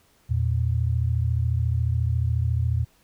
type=tone pair together; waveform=sine; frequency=83.15 / 117.3 Hz; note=E2 / A#2; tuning=+16 / +11 cents; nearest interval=tritone; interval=595 cents; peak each=-23 dBFS; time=0.29-2.85 s; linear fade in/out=20 ms; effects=pink hiss -61 dBFS RMS until 3.03 s